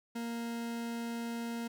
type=tone; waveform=40% pulse; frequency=233.1 Hz; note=A#3; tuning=in tune; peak=-35 dBFS; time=0.15-1.68 s; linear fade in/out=10 ms; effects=none